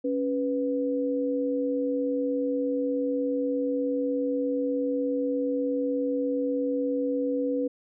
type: tone pair together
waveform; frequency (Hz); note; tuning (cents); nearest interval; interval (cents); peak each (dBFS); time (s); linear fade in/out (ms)
sine; 277.2 / 493.9; C#4 / B4; 0 / 0; minor seventh; 1000; -27; 0.04-7.68; 10
effects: none